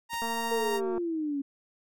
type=tone; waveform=sawtooth; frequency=930 Hz; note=A#5; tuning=4 cents flat; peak=-27 dBFS; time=0.09-0.81 s; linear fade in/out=50 ms
type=noise with exponential decay; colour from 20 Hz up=pink; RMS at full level=-45 dBFS; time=0.13-0.27 s; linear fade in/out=1 ms; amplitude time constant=30 ms
type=click train; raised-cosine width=1 ms; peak=-25 dBFS; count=175; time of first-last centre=0.22-0.98 s; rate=229 Hz
type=exponential sweep; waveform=sine; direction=down; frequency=466.2 to 274.2 Hz; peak=-28 dBFS; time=0.51-1.42 s; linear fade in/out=10 ms
effects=none